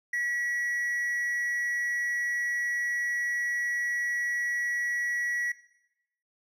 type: tone with amplitude modulation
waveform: triangle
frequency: 1932 Hz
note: B6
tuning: 39 cents flat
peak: -24 dBFS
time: 0.13-5.52 s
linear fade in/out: 5 ms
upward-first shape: sine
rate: 253 Hz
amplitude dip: 35%
effects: noise-tail reverb RT60 0.9 s tail -17 dB re dry